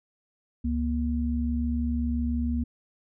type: tone pair together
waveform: sine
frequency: 70.82 / 238.2 Hz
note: C#2 / A#3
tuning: +38 / +38 cents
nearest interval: octave + major sixth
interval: 2100 cents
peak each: -27 dBFS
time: 0.64-2.64 s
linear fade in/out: 10 ms
effects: none